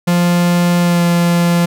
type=tone with pitch glide; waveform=45% pulse; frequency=174.61 to 172.41 Hz; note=F3 to F3; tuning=0 to -22 cents; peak=-10 dBFS; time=0.07-1.66 s; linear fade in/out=10 ms; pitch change=-22 cents; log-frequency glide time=0.81-1.03 s; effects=none